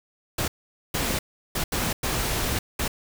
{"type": "noise bursts at uneven times", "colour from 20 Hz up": "pink", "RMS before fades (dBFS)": -26, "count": 6, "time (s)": [[0.38, 0.48], [0.94, 1.19], [1.55, 1.64], [1.72, 1.93], [2.03, 2.59], [2.79, 2.88]], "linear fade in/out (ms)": 5, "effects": []}